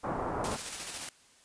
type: low-pass noise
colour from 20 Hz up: white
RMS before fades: -34 dBFS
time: 0.03-0.57 s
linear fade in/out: 20 ms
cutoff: 1100 Hz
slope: 24 dB/octave
type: noise with tremolo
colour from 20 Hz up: white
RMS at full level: -37 dBFS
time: 0.44-1.09 s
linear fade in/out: 2 ms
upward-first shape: square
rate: 14 Hz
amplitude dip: 30%
effects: white hiss -61 dBFS RMS until 1.44 s + resampled to 22050 Hz